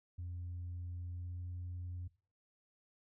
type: tone with pitch glide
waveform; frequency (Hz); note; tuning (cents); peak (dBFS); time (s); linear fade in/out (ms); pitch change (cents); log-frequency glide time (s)
sine; 88 to 88.92; F2 to F2; +14 to +32; -39; 0.18-2.08; 10; +18; 1.1-1.46
effects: noise-tail reverb RT60 0.4 s tail -20 dB re dry + tanh soft clip ceiling -38 dBFS